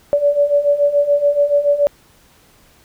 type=beating tone pair; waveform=sine; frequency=572 / 579 Hz; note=D5 / D5; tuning=-46 / -25 cents; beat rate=7 Hz; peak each=-17 / -13 dBFS; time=0.13-1.87 s; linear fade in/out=0 ms; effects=pink hiss -51 dBFS RMS until 2.84 s